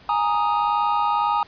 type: chord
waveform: triangle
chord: Ab suspended second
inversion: none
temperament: equal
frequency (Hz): 830.6 / 932.3 / 1244.5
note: Ab5 / Bb5 / Eb6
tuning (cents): 0 / 0 / 0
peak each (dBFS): -21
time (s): 0.09-1.43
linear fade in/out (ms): 2
effects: pink hiss -49 dBFS RMS until 1.47 s + resampled to 11025 Hz

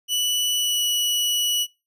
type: tone with pitch glide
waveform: sawtooth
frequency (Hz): 2960 to 2940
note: F#7 to F#7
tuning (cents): 0 to -12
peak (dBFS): -17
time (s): 0.08-1.67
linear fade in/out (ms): 50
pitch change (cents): -12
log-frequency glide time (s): 0.55-0.83
effects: noise-tail reverb RT60 0.3 s tail -26 dB re dry

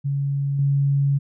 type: tone with level steps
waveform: sine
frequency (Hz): 140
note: C#3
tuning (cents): +18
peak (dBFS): -20 / -16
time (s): 0.04-1.19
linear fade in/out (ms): 20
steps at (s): 0.59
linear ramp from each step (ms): 2
effects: none

